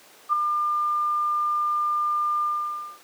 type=tone with ADSR envelope; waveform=sine; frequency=1200 Hz; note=D6; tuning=37 cents sharp; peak=-15 dBFS; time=0.29-2.99 s; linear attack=40 ms; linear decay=4 ms; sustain=-6 dB; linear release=560 ms; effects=pink hiss -50 dBFS RMS until 3.03 s + high-pass 400 Hz 12 dB/octave